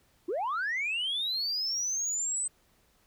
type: linear sweep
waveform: sine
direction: up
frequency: 309 to 8190 Hz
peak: -27 dBFS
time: 0.28-2.48 s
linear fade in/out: 10 ms
effects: tanh soft clip ceiling -26 dBFS + pink hiss -67 dBFS RMS until 3.06 s